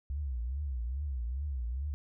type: tone with vibrato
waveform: sine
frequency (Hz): 65.41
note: C2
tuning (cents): 0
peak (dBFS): -32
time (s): 0.1-1.94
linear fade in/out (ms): 0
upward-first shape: triangle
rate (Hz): 2.4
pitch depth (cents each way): 250
effects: none